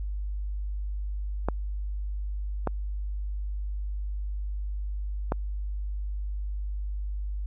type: clicks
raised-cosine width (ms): 1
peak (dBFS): -12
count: 3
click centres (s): 1.486 / 2.673 / 5.321
effects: added 50 Hz sine -29 dBFS peak until 7.46 s